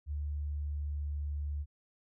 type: tone with pitch glide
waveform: sine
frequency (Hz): 73.42 to 73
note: D2 to D2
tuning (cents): 0 to -10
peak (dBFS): -33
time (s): 0.06-1.66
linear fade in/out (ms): 50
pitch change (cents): -10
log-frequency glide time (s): 0.27-1.18
effects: none